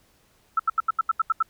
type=tone bursts; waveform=sine; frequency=1318.5 Hz; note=E6; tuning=in tune; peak=-17 dBFS; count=9; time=0.57-1.427 s; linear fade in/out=5 ms; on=25 ms; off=79 ms; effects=pink hiss -62 dBFS RMS until 1.49 s